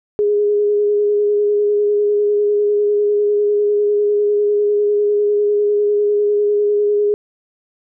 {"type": "tone with vibrato", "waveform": "sine", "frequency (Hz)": 414, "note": "G#4", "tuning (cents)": -5, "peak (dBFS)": -12, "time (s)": [0.19, 7.14], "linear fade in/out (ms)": 0, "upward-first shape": "square", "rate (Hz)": 10, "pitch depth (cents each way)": 12, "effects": []}